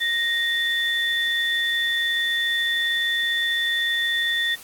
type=tone pair together; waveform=sine; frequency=1864.7 / 3514 Hz; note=A#6 / A7; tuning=0 / -3 cents; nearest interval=major seventh; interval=1097 cents; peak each=-22 / -24 dBFS; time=0-4.56 s; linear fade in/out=20 ms; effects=white hiss -43 dBFS RMS until 4.63 s + AAC 64 kbps